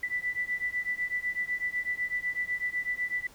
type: beating tone pair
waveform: sine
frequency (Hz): 1975.5 / 1983.5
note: B6 / B6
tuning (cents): 0 / +7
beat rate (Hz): 8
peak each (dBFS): -32 / -32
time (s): 0.03-3.27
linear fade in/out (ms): 5
effects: pink hiss -55 dBFS RMS until 3.34 s